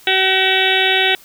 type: harmonic tone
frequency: 379.2 Hz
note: F#4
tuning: 43 cents sharp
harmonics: 1 / 2 / 4 / 5 / 6 / 7 / 8 / 9 / 10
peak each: -21 / -21 / -21 / -21 / -21 / -21 / -21 / -21 / -21 dBFS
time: 0.07-1.15 s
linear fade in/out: 2 ms
effects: white hiss -45 dBFS RMS until 1.24 s